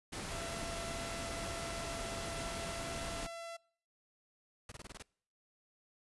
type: noise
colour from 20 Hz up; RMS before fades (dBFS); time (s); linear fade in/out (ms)
pink; -42; 0.12-3.27; 10
type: tone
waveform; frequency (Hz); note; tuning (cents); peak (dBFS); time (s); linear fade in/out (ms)
sawtooth; 673; E5; +36; -40; 0.31-3.57; 10
type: noise bursts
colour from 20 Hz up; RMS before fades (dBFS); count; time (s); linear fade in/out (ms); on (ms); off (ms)
pink; -48; 7; 4.69-5.024; 2; 28; 23
effects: noise-tail reverb RT60 0.6 s tail -26 dB re dry + resampled to 24000 Hz